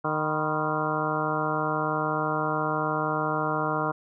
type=harmonic tone with a mistuned harmonic; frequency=153.9 Hz; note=D#3; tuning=19 cents flat; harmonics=1 / 2 / 3 / 4 / 5 / 6 / 7 / 8 / 9; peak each=-33 / -33 / -33 / -33 / -33 / -33 / -33 / -33 / -33 dBFS; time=0.04-3.92 s; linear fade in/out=10 ms; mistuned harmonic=6; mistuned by=+100 cents; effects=none